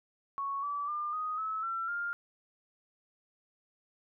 sine tone with pitch steps, 1108.7 / 1153.1 / 1199.3 / 1247.4 / 1297.3 / 1349.3 / 1403.3 Hz, C#6 / D6 / D6 / D#6 / E6 / E6 / F6, 0 / -32 / +36 / +4 / -28 / +40 / +8 cents, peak -32 dBFS, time 0.38-2.13 s, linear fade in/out 0 ms, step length 250 ms, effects none

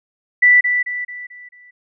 sine tone with echo, 1973 Hz, B6, 2 cents flat, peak -7 dBFS, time 0.42-0.61 s, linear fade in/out 10 ms, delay 220 ms, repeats 5, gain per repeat -7 dB, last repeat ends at 1.71 s, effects none

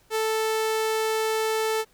sawtooth tone, 440 Hz, A4, in tune, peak -19 dBFS, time 0.1-1.85 s, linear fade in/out 50 ms, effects pink hiss -61 dBFS RMS until 1.93 s

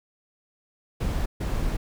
brown noise bursts at uneven times, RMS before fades -26 dBFS, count 2, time 1-1.26 / 1.4-1.77 s, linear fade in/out 10 ms, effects none

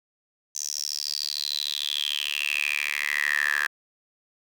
10% pulse tone with high-pass filter sweep, 73.3 Hz, D2, 3 cents flat, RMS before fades -28 dBFS, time 0.55-3.67 s, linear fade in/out 5 ms, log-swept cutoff 6200 to 1600 Hz, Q 9, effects none

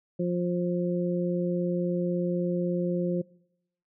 harmonic tone, 176.4 Hz, F3, 18 cents sharp, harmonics 1 / 2 / 3, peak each -27 / -30 / -32 dBFS, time 0.19-3.22 s, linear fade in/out 10 ms, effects noise-tail reverb RT60 0.8 s tail -24 dB re dry

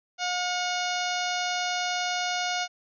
harmonic tone with a mistuned harmonic, 718 Hz, F5, 48 cents sharp, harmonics 1 / 2 / 3 / 4 / 5 / 6 / 7 / 8 / 9, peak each -30 / -33 / -35 / -36 / -37 / -38 / -38 / -39 / -40 dBFS, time 0.18-2.68 s, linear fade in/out 50 ms, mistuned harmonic 3, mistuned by +39 cents, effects none

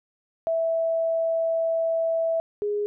sine tone pair in turn, 657 / 413.9 Hz, E5 / G#4, -6 / -6 cents, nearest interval minor sixth, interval 800 cents, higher first, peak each -21 / -23 dBFS, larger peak first, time 0.47-2.4 / 2.62-2.86 s, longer first, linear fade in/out 0 ms, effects none

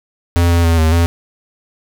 square tone with pitch steps, 86 / 85.3 / 83.2 / 79.7 / 84.8 Hz, F2 / F2 / E2 / D#2 / E2, -26 / -40 / +17 / +42 / +50 cents, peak -10 dBFS, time 0.36-1.06 s, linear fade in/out 0 ms, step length 140 ms, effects none

